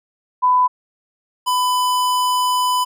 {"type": "tone pair in turn", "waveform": ["sine", "square"], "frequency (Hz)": [1000, 1000], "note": ["B5", "B5"], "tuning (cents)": [21, 21], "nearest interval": "unison", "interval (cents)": 0, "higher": "neither", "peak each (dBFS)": [-11, -16], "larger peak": "first", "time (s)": [[0.42, 0.68], [1.46, 2.85]], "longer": "second", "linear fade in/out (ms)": 20, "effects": []}